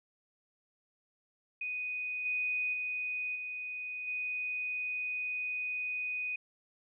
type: tone with level steps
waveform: sine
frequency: 2489 Hz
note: D#7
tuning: in tune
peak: -34 / -30 / -33 / -37 / -33 dBFS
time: 1.61-6.36 s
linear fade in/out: 5 ms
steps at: 2.25 / 2.73 / 3.35 / 4.07 s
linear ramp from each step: 10 ms
effects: none